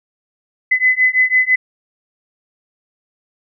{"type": "beating tone pair", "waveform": "sine", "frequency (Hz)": [2016, 2022], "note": ["B6", "B6"], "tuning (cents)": [35, 40], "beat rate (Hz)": 6, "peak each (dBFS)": -14, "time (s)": [0.71, 1.56], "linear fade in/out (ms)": 10, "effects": []}